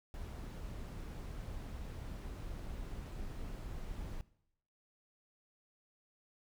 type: noise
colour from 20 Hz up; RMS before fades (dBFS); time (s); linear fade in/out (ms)
brown; -44; 0.14-4.21; 0
effects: noise-tail reverb RT60 0.8 s tail -20 dB re dry